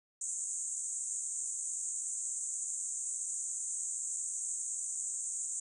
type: band-pass noise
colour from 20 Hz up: white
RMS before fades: -38 dBFS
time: 0.21-5.6 s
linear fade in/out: 5 ms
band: 6600 to 8600 Hz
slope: 96 dB/octave
effects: none